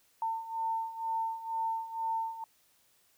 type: beating tone pair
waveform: sine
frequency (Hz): 900 / 902.1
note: A5 / A5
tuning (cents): +39 / +43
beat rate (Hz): 2.1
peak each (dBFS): -37 / -33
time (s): 0.22-2.44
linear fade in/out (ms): 2
effects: white hiss -68 dBFS RMS until 3.17 s